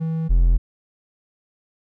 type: tone pair in turn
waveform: triangle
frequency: 161.7 / 42.83 Hz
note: E3 / F1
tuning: -33 / -33 cents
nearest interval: octave + major seventh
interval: 2300 cents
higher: first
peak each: -19 / -10 dBFS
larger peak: second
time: 0-0.29 / 0.29-0.58 s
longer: neither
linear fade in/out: 20 ms
effects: none